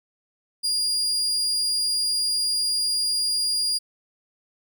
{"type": "tone", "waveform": "35% pulse", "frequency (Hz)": 4836, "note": "D8", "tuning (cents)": 50, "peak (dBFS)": -20, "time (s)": [0.63, 3.79], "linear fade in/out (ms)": 20, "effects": []}